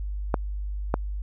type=clicks; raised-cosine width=1 ms; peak=-8 dBFS; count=2; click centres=0.342 / 0.941 s; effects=added 50 Hz sine -28 dBFS peak until 1.22 s